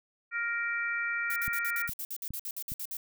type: harmonic tone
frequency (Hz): 468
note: A#4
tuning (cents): +7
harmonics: 3 / 4 / 5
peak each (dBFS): -32 / -34 / -36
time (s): 0.31-1.9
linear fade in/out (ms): 50
type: noise bursts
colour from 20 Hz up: violet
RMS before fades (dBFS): -37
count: 15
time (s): 1.3-2.97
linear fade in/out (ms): 2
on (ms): 60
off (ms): 55
type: click train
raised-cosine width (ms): 5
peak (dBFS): -28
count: 4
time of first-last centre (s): 1.48-2.72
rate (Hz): 2.42
effects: none